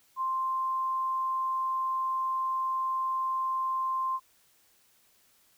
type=tone; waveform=sine; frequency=1050 Hz; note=C6; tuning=6 cents sharp; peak=-27 dBFS; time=0.16-4.2 s; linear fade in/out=50 ms; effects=white hiss -65 dBFS RMS until 5.57 s